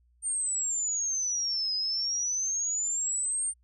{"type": "exponential two-way sweep", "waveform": "sine", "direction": "down then up", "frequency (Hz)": [8870, 5000, 8870], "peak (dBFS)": -27, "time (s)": [0.22, 3.54], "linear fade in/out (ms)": 50, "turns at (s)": 1.75, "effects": ["added 60 Hz sine -62 dBFS peak until 3.63 s"]}